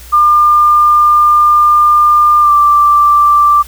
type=tone with pitch glide; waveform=sine; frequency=1200 to 1175.3 Hz; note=D6 to D6; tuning=+37 to +1 cents; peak=-4 dBFS; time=0.12-3.63 s; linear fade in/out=20 ms; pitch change=-36 cents; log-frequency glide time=2.41-2.52 s; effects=added 60 Hz sine -32 dBFS peak until 3.67 s + white hiss -36 dBFS RMS until 3.67 s